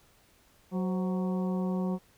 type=harmonic tone with a mistuned harmonic; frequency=185.5 Hz; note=F#3; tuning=5 cents sharp; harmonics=1 / 2 / 3 / 4 / 5 / 6; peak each=-28 / -37 / -40 / -45 / -45 / -48 dBFS; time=0.71-1.99 s; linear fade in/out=50 ms; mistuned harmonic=3; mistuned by=-85 cents; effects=pink hiss -63 dBFS RMS until 2.17 s